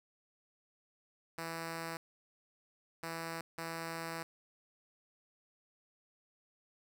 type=tone bursts at uneven times; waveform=5% pulse; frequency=164.81 Hz; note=E3; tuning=in tune; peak=-28 dBFS; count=3; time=1.38-1.97 / 3.03-3.41 / 3.58-4.23 s; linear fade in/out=2 ms; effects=none